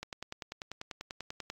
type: click train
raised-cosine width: 0.2 ms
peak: -22 dBFS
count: 16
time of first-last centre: 0.03-1.501 s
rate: 10.2 Hz
effects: AAC 48 kbps